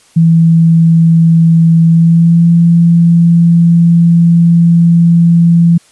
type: tone with pitch glide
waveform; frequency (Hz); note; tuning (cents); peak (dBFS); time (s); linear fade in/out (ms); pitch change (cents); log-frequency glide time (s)
sine; 164.81 to 169.15; E3 to E3; 0 to +45; -3; 0.16-5.78; 10; +45; 1.86-2.47
effects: white hiss -46 dBFS RMS until 5.91 s + resampled to 24000 Hz